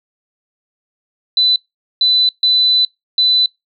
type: tone bursts at uneven times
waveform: sine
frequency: 4000 Hz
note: B7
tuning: 21 cents sharp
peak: -9 dBFS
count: 4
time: 1.37-1.56 / 2.01-2.29 / 2.43-2.85 / 3.18-3.46 s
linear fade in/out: 2 ms
effects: noise-tail reverb RT60 0.2 s tail -26 dB re dry